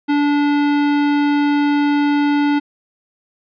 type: tone with hard clipping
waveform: sine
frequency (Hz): 290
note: D4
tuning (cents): -22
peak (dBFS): -15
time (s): 0.08-2.6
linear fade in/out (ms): 20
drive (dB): 18
effects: resampled to 11025 Hz